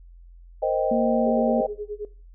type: chord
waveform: sine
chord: C minor seventh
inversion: third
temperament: equal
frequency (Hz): 466.2 / 523.3 / 622.3 / 784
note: Bb4 / C5 / Eb5 / G5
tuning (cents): 0 / 0 / 0 / 0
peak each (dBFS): -29 / -25 / -24 / -28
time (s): 0.62-1.67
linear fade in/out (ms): 10
type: tone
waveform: sine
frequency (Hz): 233.1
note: A#3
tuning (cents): 0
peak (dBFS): -22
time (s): 0.91-1.61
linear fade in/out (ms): 5
type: tone with tremolo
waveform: sine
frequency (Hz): 417.3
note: G#4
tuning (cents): +8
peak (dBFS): -27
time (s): 1.26-2.05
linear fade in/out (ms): 2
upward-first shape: sine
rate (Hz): 9.4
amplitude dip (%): 95
effects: noise-tail reverb RT60 0.4 s tail -20 dB re dry + added 43 Hz sine -44 dBFS peak until 2.34 s